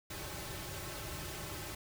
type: noise with comb filter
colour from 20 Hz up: pink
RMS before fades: -43 dBFS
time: 0.1-1.75 s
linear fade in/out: 5 ms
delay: 4.2 ms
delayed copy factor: -0.8
effects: none